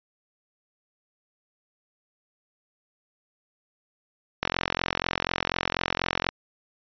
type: click train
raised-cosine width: 0.3 ms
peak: -7 dBFS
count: 83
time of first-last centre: 4.43-6.289 s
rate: 44.1 Hz
effects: resampled to 11025 Hz